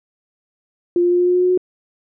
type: tone with pitch steps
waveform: sine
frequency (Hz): 349.5 / 351.7 / 354 / 356.2 / 358.5 / 360.8 / 363.1 / 365.4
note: F4 / F4 / F4 / F4 / F4 / F#4 / F#4 / F#4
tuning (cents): +1 / +12 / +23 / +34 / +45 / -44 / -33 / -22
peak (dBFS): -12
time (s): 0.96-1.576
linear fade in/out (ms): 2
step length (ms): 77
effects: none